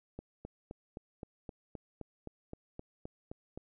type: click train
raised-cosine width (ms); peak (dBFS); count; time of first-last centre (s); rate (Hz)
2; -29; 14; 0.19-3.575; 3.84
effects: none